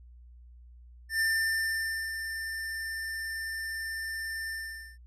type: tone with ADSR envelope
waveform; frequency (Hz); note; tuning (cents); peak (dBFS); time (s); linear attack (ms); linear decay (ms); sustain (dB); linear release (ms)
square; 1791; A6; +30; -25; 1.09-4.98; 110; 910; -9; 470
effects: added 60 Hz sine -49 dBFS peak until 5.06 s + resampled to 32000 Hz